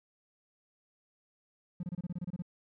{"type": "tone bursts", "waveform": "triangle", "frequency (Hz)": 176.4, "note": "F3", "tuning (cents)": 18, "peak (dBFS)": -31, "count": 11, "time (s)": [1.8, 2.422], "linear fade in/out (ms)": 5, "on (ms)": 32, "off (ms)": 27, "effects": ["tanh soft clip ceiling -29 dBFS"]}